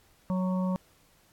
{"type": "harmonic tone", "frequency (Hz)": 185, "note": "F#3", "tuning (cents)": 0, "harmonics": [1, 3, 5, 6], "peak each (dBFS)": [-26, -36, -40, -42], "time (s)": [0.3, 0.76], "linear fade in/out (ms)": 0, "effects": ["pink hiss -63 dBFS RMS until 1.32 s", "AAC 64 kbps"]}